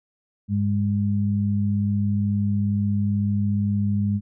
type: tone pair together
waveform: sine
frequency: 101.4 / 203.6 Hz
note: G#2 / G#3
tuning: -41 / -34 cents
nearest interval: octave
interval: 1207 cents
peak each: -22 dBFS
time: 0.48-4.21 s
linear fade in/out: 50 ms
effects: none